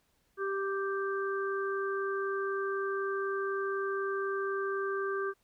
harmonic tone, 392 Hz, G4, in tune, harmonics 1 / 3 / 4, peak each -32 / -37 / -38 dBFS, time 0.37-5.34 s, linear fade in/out 50 ms, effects pink hiss -73 dBFS RMS until 5.43 s

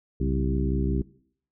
harmonic tone with a mistuned harmonic, 65.41 Hz, C2, in tune, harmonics 1 / 2 / 3 / 4 / 5 / 6, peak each -26 / -29 / -31 / -32 / -33 / -34 dBFS, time 0.2-1.02 s, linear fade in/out 5 ms, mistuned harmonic 2, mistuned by +100 cents, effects noise-tail reverb RT60 0.6 s tail -20 dB re dry

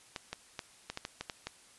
clicks, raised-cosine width 0.2 ms, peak -20 dBFS, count 9, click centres 0.162 / 0.33 / 0.592 / 0.9 / 0.974 / 1.051 / 1.21 / 1.298 / 1.47 s, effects white hiss -59 dBFS RMS until 1.78 s + resampled to 24000 Hz

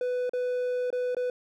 triangle tone with dropouts, 497.2 Hz, B4, 12 cents sharp, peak -24 dBFS, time 0.01-1.3 s, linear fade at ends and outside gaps 2 ms, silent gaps 0.295-0.334 / 0.904-0.927 / 1.148-1.167 s, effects none

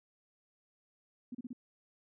sine tone bursts, 246 Hz, B3, 7 cents flat, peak -39 dBFS, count 4, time 1.32-1.531 s, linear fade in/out 5 ms, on 28 ms, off 33 ms, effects none

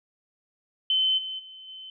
sine tone with level steps, 3062 Hz, G7, 41 cents flat, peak -20 / -31 / -42 / -39 dBFS, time 0.9-1.9 s, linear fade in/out 2 ms, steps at 1.17 / 1.38 / 1.67 s, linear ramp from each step 20 ms, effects none

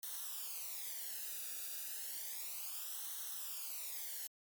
blue noise with flanger, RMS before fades -44 dBFS, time 0.03-4.27 s, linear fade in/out 0 ms, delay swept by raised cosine 0.41 to 0.95 ms, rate 0.32 Hz, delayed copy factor -0.75, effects MP3 96 kbps

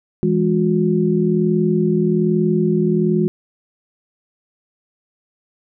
sine tone cluster, 166 / 207.2 / 361 Hz, E3 / G#3 / F#4, +12 / -4 / -43 cents, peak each -18 dBFS, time 0.23-3.28 s, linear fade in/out 0 ms, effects none

